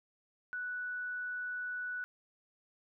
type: tone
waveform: sine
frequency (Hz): 1480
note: F#6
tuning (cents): 0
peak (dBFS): -36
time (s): 0.53-2.04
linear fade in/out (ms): 0
effects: none